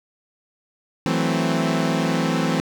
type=chord; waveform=sawtooth; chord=F# half-diminished seventh; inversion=third; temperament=equal; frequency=164.81 / 185 / 220 / 261.6 Hz; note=E3 / F#3 / A3 / C4; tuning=0 / 0 / 0 / 0 cents; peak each=-19 / -23 / -22 / -20 dBFS; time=1.06-2.6 s; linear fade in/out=0 ms; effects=low-pass 7000 Hz 12 dB/octave + 8-bit